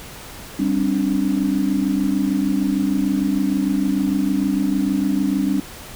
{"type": "chord", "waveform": "sine", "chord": "G suspended fourth", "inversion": "none", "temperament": "equal with one note detuned", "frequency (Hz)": [196, 267.1, 293.7], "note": ["G3", "C4", "D4"], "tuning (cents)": [0, 36, 0], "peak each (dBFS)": -21, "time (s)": [0.59, 5.6], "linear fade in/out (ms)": 5, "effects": ["pink hiss -37 dBFS RMS until 5.95 s"]}